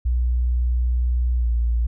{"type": "tone with pitch glide", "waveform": "sine", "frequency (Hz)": [60.9, 58.35], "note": ["B1", "A#1"], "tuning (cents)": [-24, 2], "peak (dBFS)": -17, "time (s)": [0.05, 1.87], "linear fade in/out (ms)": 10, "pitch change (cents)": -74, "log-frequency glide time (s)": [1.38, 1.48], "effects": []}